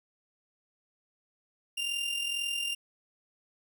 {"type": "tone with amplitude modulation", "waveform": "40% pulse", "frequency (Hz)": 2794, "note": "F7", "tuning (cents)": 0, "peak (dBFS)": -27, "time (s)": [1.77, 2.75], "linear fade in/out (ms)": 10, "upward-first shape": "sine", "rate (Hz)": 42.1, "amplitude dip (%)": 50, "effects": []}